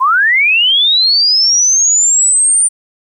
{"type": "linear sweep", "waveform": "sine", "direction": "up", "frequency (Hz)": [982, 9170], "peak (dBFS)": -7, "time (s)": [0, 2.69], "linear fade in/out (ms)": 20, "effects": ["8-bit"]}